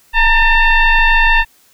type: tone with frequency modulation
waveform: sine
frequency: 884 Hz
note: A5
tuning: 8 cents sharp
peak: -7 dBFS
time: 0.13-1.45 s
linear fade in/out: 50 ms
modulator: 907 Hz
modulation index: 2.1
effects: white hiss -51 dBFS RMS until 1.73 s